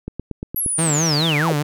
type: click train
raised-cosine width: 3 ms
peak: -14 dBFS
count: 6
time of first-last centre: 0.08-0.662 s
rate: 8.59 Hz
type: linear sweep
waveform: sine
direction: down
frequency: 11760 to 277.2 Hz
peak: -19 dBFS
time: 0.56-1.53 s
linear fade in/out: 5 ms
type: tone with vibrato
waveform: sawtooth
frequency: 155.56 Hz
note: D#3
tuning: in tune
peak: -14 dBFS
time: 0.78-1.63 s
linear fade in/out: 10 ms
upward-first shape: sine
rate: 4.7 Hz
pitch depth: 120 cents each way
effects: none